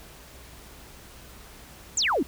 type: exponential sweep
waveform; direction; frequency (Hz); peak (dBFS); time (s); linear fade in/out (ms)
sine; down; 7950 to 231.8; -21; 1.97-2.23; 5
effects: added 60 Hz sine -52 dBFS peak until 2.27 s + pink hiss -48 dBFS RMS until 2.27 s